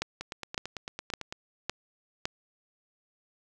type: two click trains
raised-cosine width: 0.2 ms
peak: -19 / -12 dBFS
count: 11 / 5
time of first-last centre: 0.21-1.325 / 0.02-2.255 s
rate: 8.97 / 1.79 Hz
effects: none